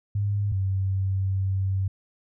sine tone pair in turn, 101.7 / 95.99 Hz, G#2 / G2, -36 / -36 cents, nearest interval minor second, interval 100 cents, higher first, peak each -22 dBFS, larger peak neither, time 0.15-0.52 / 0.52-1.88 s, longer second, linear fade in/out 5 ms, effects none

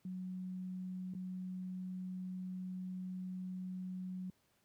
sine tone with dropouts, 184.4 Hz, F#3, 6 cents flat, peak -40 dBFS, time 0.05-4.3 s, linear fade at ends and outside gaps 2 ms, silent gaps 1.138-1.149 s, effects pink hiss -75 dBFS RMS until 4.64 s + high-pass 80 Hz 12 dB/octave

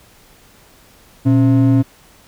triangle ring-modulated tone, 196 Hz, G3, in tune, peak -4 dBFS, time 1.25-1.83 s, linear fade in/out 20 ms, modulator 76.6 Hz, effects pink hiss -48 dBFS RMS until 2.27 s

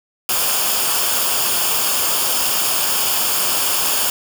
white noise with comb filter, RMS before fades -18 dBFS, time 0.29-4.1 s, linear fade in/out 2 ms, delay 0.5 ms, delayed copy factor -0.6, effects none

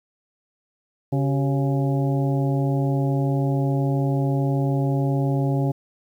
harmonic tone with a mistuned harmonic, 138.59 Hz, C#3, in tune, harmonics 1 / 2 / 3 / 4 / 5 / 6, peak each -20 / -26 / -30 / -32 / -34 / -36 dBFS, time 1.12-5.72 s, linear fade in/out 10 ms, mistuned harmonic 3, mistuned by -110 cents, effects 9-bit

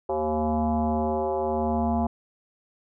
sine tone with frequency modulation, 230.6 Hz, A#3, 19 cents flat, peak -22 dBFS, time 0.09-2.07 s, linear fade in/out 5 ms, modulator 154 Hz, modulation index 4.3, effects none

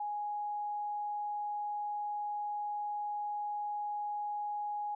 sine tone, 830.6 Hz, G#5, in tune, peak -34 dBFS, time 0-4.95 s, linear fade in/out 5 ms, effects none

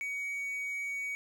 triangle tone with quantisation, 2251 Hz, C#7, 26 cents sharp, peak -32 dBFS, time 0.01-1.15 s, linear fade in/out 0 ms, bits 10, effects none

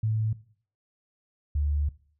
sine tone pair in turn, 109.5 / 73.08 Hz, A2 / D2, -8 / -8 cents, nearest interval perfect fifth, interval 700 cents, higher first, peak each -23 dBFS, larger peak neither, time 0.03-0.33 / 1.55-1.89 s, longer second, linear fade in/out 5 ms, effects noise-tail reverb RT60 0.5 s tail -18 dB re dry

